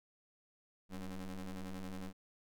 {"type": "ring-modulated tone", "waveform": "35% pulse", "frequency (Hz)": 92.5, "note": "F#2", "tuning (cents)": 0, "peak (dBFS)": -37, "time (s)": [0.89, 2.13], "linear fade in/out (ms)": 50, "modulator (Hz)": 98, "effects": []}